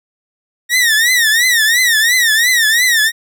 sawtooth tone with vibrato, 1866 Hz, A#6, 1 cent sharp, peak -6 dBFS, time 0.69-3.12 s, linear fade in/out 50 ms, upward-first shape triangle, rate 2.9 Hz, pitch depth 170 cents each way, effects none

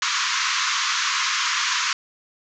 pink band-pass noise, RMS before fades -23 dBFS, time 0.02-1.93 s, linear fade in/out 2 ms, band 1000 to 7000 Hz, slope 96 dB/octave, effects none

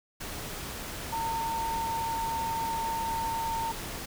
sine tone in noise, 909 Hz, A#5, 44 cents flat, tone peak -29 dBFS, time 1.12-3.72 s, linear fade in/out 10 ms, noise pink, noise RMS -38 dBFS, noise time 0.2-4.06 s, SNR +6 dB, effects none

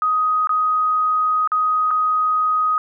sine tone with dropouts, 1253 Hz, D#6, 12 cents sharp, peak -15 dBFS, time 0.02-2.78 s, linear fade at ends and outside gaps 1 ms, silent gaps 0.472-0.493 / 1.475-1.518 / 1.907-1.911 s, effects none

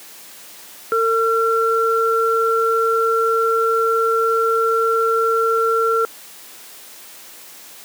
sine tone pair together, 452.9 / 1361 Hz, A#4 / F6, -50 / -45 cents, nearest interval octave + perfect fifth, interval 1905 cents, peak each -17 dBFS, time 0.92-6.05 s, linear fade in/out 0 ms, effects white hiss -40 dBFS RMS until 7.84 s + high-pass 200 Hz 12 dB/octave

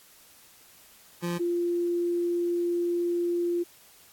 25% pulse / sine tone pair in turn, 173.3 / 347 Hz, F3 / F4, -13 / -11 cents, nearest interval octave, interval 1202 cents, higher second, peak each -24 dBFS, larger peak neither, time 1.22-1.39 / 1.39-3.64 s, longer second, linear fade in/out 20 ms, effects white hiss -55 dBFS RMS until 4.12 s + AAC 64 kbps

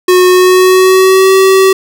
square tone with pitch glide, 364.5 to 382.6 Hz, F#4 to G4, -26 to -42 cents, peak -4 dBFS, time 0.08-1.73 s, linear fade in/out 5 ms, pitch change +84 cents, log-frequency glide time 0.29-1.33 s, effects none

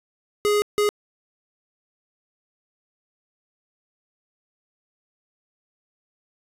square tone bursts at uneven times, 415.3 Hz, G#4, in tune, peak -18 dBFS, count 2, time 0.45-0.62 / 0.78-0.89 s, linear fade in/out 0 ms, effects resampled to 32000 Hz + 10-bit

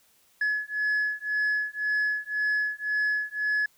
sine beating tone pair, 1700 / 1701.9 Hz, G#6 / G#6, +40 / +42 cents, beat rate 1.9 Hz, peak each -26 dBFS, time 0.41-3.66 s, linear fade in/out 5 ms, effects tanh soft clip ceiling -21 dBFS + white hiss -63 dBFS RMS until 3.77 s

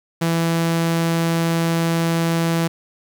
sawtooth tone, 166.2 Hz, E3, 15 cents sharp, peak -13 dBFS, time 0.21-2.68 s, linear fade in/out 10 ms, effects 9-bit

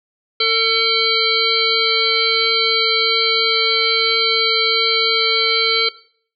harmonic tone, 450.3 Hz, A4, 40 cents sharp, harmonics 1 / 3 / 5 / 7 / 9 / 10, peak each -21 / -23 / -21 / -21 / -18 / -21 dBFS, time 0.4-5.89 s, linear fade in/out 5 ms, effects noise-tail reverb RT60 0.5 s tail -18 dB re dry

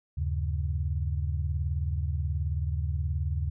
sine tone cluster, 77.3 / 96 / 136.8 Hz, D#2 / G2 / C#3, -11 / -36 / -23 cents, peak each -28 / -34 / -34 dBFS, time 0.17-3.5 s, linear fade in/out 10 ms, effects none

